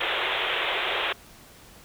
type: band-pass noise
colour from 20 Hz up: white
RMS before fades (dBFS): -27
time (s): 0-1.13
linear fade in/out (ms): 10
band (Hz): 340 to 3600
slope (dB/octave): 96
effects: pink hiss -50 dBFS RMS until 1.84 s